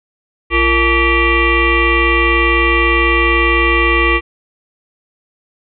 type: tone with frequency modulation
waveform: sine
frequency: 1150 Hz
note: D6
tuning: 37 cents flat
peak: -9 dBFS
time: 0.5-4.21 s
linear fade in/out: 50 ms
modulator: 403 Hz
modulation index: 3.8
effects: none